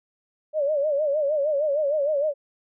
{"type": "tone with vibrato", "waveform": "sine", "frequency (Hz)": 587.3, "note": "D5", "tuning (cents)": 0, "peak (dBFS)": -20, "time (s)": [0.53, 2.34], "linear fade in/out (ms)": 50, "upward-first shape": "sine", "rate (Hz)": 6.5, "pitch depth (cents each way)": 110, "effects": []}